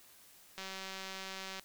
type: click train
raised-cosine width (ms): 0.2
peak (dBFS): -26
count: 195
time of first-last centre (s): 0.58-1.596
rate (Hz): 191
effects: white hiss -60 dBFS RMS until 1.64 s